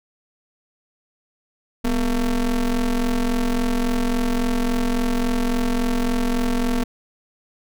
square ring-modulated tone, 112.2 Hz, A2, 34 cents sharp, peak -16 dBFS, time 1.84-6.84 s, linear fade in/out 10 ms, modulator 134 Hz, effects none

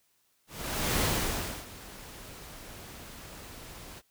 pink noise with ADSR envelope, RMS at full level -27 dBFS, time 0.47-4.02 s, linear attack 520 ms, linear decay 660 ms, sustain -19 dB, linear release 40 ms, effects white hiss -71 dBFS RMS until 4.1 s

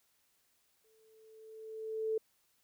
sine tone with exponential growth, 440 Hz, A4, in tune, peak -29 dBFS, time 0.84-2.18 s, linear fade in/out 5 ms, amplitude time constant 290 ms, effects white hiss -74 dBFS RMS until 2.63 s

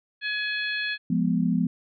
harmonic tone, 844 Hz, G#5, 28 cents sharp, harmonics 2 / 3 / 4 / 5, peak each -28 / -32 / -34 / -36 dBFS, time 0.21-0.98 s, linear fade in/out 50 ms
sine chord, F diminished, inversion none, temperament equal, 174.61 / 207.7 / 246.9 Hz, F3 / Ab3 / Cb4, 0 / 0 / 0 cents, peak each -24 / -26 / -25 dBFS, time 1.1-1.67 s, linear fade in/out 5 ms
effects none

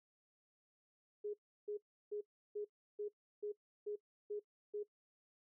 sine tone bursts, 416.3 Hz, G#4, 4 cents sharp, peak -39 dBFS, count 9, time 1.24-4.833 s, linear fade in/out 10 ms, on 97 ms, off 340 ms, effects noise-tail reverb RT60 0.1 s tail -19 dB re dry

